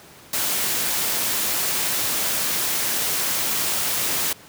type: noise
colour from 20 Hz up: white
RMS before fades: -23 dBFS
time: 0.33-4.33 s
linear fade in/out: 5 ms
effects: pink hiss -46 dBFS RMS until 4.48 s + high-pass 100 Hz 12 dB/octave